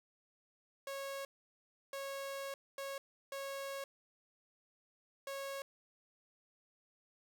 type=tone bursts at uneven times; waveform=sawtooth; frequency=550 Hz; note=C#5; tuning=14 cents flat; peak=-37 dBFS; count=5; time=0.87-1.25 / 1.93-2.54 / 2.78-2.98 / 3.32-3.84 / 5.27-5.62 s; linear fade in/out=2 ms; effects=none